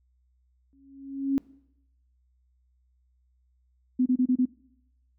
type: tone with exponential growth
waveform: sine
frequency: 273.7 Hz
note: C#4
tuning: 22 cents flat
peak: -19 dBFS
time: 0.73-1.38 s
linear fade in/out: 0 ms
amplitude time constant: 140 ms
type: tone bursts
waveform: sine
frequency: 253.2 Hz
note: B3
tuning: 43 cents sharp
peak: -19 dBFS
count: 5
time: 3.99-4.456 s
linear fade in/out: 10 ms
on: 70 ms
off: 29 ms
effects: noise-tail reverb RT60 0.8 s tail -22 dB re dry + added 62 Hz sine -64 dBFS peak until 5.18 s